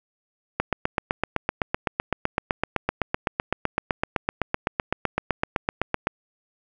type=click train; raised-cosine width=0.5 ms; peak=-6 dBFS; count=44; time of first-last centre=0.6-6.071 s; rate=7.86 Hz; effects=none